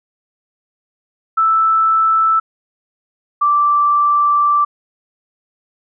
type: tone pair in turn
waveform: sine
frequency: 1318.5 / 1170.2 Hz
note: E6 / D6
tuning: 0 / -7 cents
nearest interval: major second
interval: 207 cents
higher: first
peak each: -10 dBFS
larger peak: neither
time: 1.37-2.4 / 3.41-4.65 s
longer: second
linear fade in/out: 10 ms
effects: none